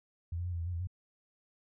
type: tone with pitch steps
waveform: sine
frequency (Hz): 84.5 / 87.6 / 89.4 / 85.3 / 83.5 / 89.8 / 84.3 / 91.5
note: E2 / F2 / F2 / F2 / E2 / F2 / E2 / F#2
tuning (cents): +43 / +6 / +41 / -40 / +23 / +49 / +39 / -19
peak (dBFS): -33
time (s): 0.32-0.872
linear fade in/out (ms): 5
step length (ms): 69
effects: none